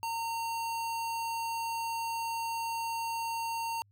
square tone, 917 Hz, A#5, 29 cents flat, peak -33 dBFS, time 0.03-3.82 s, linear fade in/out 0 ms, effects added 101 Hz sine -62 dBFS peak until 3.91 s

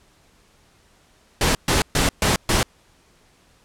pink noise bursts, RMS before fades -18 dBFS, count 5, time 1.41-2.63 s, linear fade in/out 2 ms, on 140 ms, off 130 ms, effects pink hiss -57 dBFS RMS until 3.64 s + low-pass 10000 Hz 12 dB/octave

